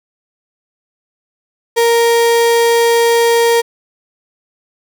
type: tone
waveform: 35% pulse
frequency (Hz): 466.2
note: A#4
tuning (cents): 0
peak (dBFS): -7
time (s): 1.76-3.62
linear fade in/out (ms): 20
effects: none